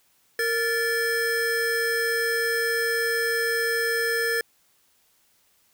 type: tone pair together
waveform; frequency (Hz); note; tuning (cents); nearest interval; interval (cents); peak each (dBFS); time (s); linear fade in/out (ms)
square; 462.4 / 1745.8; A#4 / A6; -14 / -14; octave + major seventh; 2300; -27 / -25; 0.39-4.41; 2
effects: white hiss -64 dBFS RMS until 5.73 s